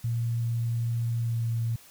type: tone with pitch glide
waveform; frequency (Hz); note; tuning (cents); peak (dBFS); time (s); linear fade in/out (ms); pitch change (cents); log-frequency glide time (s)
sine; 116.9 to 115.36; A#2 to A#2; +5 to -18; -25; 0.04-1.76; 5; -23; 1.17-1.45
effects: white hiss -53 dBFS RMS until 1.9 s